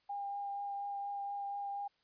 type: tone with vibrato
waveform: sine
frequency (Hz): 804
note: G5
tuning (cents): +44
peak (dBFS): -37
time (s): 0.09-1.88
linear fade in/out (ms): 10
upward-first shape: triangle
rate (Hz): 4.2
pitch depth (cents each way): 13
effects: white hiss -75 dBFS RMS until 2.03 s + resampled to 11025 Hz